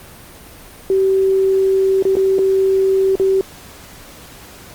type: tone with dropouts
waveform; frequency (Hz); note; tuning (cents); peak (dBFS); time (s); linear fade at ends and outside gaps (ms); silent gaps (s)
sine; 384.4; G4; -34; -11; 0.9-3.41; 1; 2.025-2.052 / 2.154-2.168 / 2.384-2.39 / 3.155-3.198
effects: pink hiss -39 dBFS RMS until 4.74 s + Opus 32 kbps